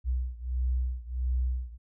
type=beating tone pair; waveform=sine; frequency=62 / 63.5 Hz; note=B1 / B1; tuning=+7 / +49 cents; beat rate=1.5 Hz; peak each=-29 / -31 dBFS; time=0.04-1.78 s; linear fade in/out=50 ms; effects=none